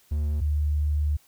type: tone pair in turn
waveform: triangle / sine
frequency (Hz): 74.4 / 74.4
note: D2 / D2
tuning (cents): +23 / +23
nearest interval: unison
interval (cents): 0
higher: neither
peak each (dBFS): -21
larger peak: neither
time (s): 0.11-0.41 / 0.41-1.17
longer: second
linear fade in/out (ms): 10
effects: white hiss -60 dBFS RMS until 1.27 s